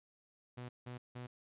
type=tone bursts; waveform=sawtooth; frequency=123.47 Hz; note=B2; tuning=in tune; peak=-40 dBFS; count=3; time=0.57-1.27 s; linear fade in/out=10 ms; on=120 ms; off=170 ms; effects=resampled to 8000 Hz